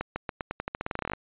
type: accelerating click train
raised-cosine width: 0.5 ms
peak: -15 dBFS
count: 19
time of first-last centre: 0.01-1.135 s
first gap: 150 ms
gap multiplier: 0.88
effects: resampled to 8000 Hz